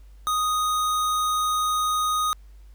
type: tone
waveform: square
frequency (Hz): 1244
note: D#6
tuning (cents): -1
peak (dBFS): -22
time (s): 0.27-2.33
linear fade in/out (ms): 0
effects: added 50 Hz sine -44 dBFS peak until 2.74 s + pink hiss -64 dBFS RMS until 2.74 s